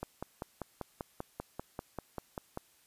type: click train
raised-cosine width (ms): 1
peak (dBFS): -23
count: 14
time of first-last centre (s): 0.03-2.574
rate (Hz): 5.11
effects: white hiss -66 dBFS RMS until 2.86 s + resampled to 32000 Hz